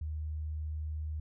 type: tone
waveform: sine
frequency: 77 Hz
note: D#2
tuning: 17 cents flat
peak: -34 dBFS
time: 0.01-1.2 s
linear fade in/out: 5 ms
effects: none